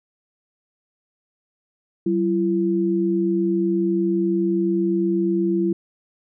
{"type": "tone pair together", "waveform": "sine", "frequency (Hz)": [189.98, 338.5], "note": ["F#3", "E4"], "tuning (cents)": [46, 46], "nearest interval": "minor seventh", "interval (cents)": 1000, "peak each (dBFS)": [-22, -19], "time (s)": [2.06, 5.73], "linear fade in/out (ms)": 5, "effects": []}